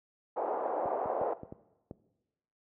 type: band-pass noise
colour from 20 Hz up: pink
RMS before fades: -33 dBFS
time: 0.36-1.34 s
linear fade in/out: 10 ms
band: 480 to 820 Hz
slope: 24 dB/octave
type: clicks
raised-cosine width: 2 ms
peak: -28 dBFS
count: 6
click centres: 0.857 / 1.058 / 1.214 / 1.433 / 1.524 / 1.911 s
effects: noise-tail reverb RT60 1.0 s tail -17 dB re dry + high-pass 80 Hz 12 dB/octave